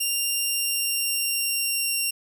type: tone with pitch glide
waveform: 10% pulse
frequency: 2787 to 2761 Hz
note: F7 to F7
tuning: -4 to -20 cents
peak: -15 dBFS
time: 0-2.11 s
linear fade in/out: 10 ms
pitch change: -16 cents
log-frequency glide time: 0.42-1.93 s
effects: none